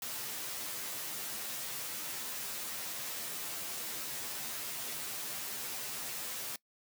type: noise with comb filter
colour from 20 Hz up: white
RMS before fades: -40 dBFS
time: 0.02-6.56 s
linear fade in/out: 2 ms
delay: 11 ms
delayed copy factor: -0.95
effects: noise-tail reverb RT60 0.1 s tail -21 dB re dry + high-pass 100 Hz 12 dB/octave